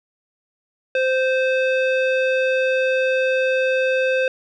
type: tone with low-pass filter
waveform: square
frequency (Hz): 520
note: C5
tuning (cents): -11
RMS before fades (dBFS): -19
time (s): 0.95-4.28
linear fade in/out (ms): 2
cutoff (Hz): 2600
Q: 2
effects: none